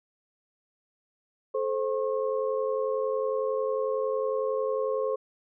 sine tone cluster, 434 / 525 / 1083 Hz, A4 / C5 / C#6, -24 / +6 / -41 cents, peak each -29 / -28 / -36 dBFS, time 1.54-5.16 s, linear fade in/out 10 ms, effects none

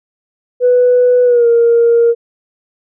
sine tone with pitch glide, 494.7 to 467.7 Hz, B4 to A#4, +3 to +6 cents, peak -5 dBFS, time 0.6-2.15 s, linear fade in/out 50 ms, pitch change -97 cents, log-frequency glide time 1.24-1.47 s, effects tanh soft clip ceiling -2 dBFS

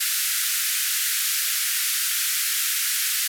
white band-pass noise, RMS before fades -24 dBFS, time 0-3.28 s, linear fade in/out 10 ms, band 1400 to 15000 Hz, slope 48 dB/octave, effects none

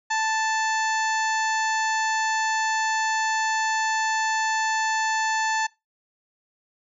harmonic tone, 880 Hz, A5, in tune, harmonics 1 / 2 / 3 / 4 / 5 / 6 / 7 / 8, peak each -24 / -26 / -35 / -39 / -36 / -44 / -36 / -37 dBFS, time 0.1-5.67 s, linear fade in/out 10 ms, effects noise-tail reverb RT60 0.2 s tail -21 dB re dry

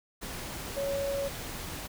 sine tone in noise, 557 Hz, C#5, 8 cents sharp, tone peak -29 dBFS, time 0.76-1.29 s, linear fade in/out 20 ms, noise pink, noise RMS -39 dBFS, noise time 0.21-1.88 s, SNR +7 dB, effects none

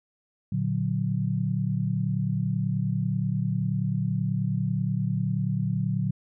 sine chord, Bb augmented, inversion none, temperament equal, 116.54 / 146.83 / 185 Hz, Bb2 / D3 / F#3, 0 / 0 / 0 cents, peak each -28 dBFS, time 0.52-6.11 s, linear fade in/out 5 ms, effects none

